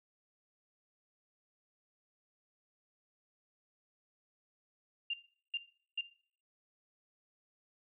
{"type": "tone bursts", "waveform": "sine", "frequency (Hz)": 2794, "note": "F7", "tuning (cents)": 0, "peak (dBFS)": -32, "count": 3, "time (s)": [5.1, 6.011], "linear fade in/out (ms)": 5, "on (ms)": 37, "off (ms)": 400, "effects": ["noise-tail reverb RT60 0.5 s tail -17 dB re dry"]}